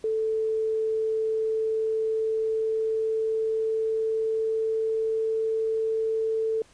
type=tone with pitch glide; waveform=sine; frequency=440 to 443.6 Hz; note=A4 to A4; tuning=0 to +14 cents; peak=-23 dBFS; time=0.04-6.62 s; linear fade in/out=2 ms; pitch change=+14 cents; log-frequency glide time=0.75-5.35 s; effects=pink hiss -57 dBFS RMS until 6.73 s + resampled to 22050 Hz